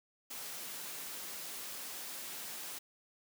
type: high-pass noise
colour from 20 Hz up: white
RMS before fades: -44 dBFS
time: 0.3-2.79 s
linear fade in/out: 10 ms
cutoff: 160 Hz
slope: 12 dB/octave
effects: none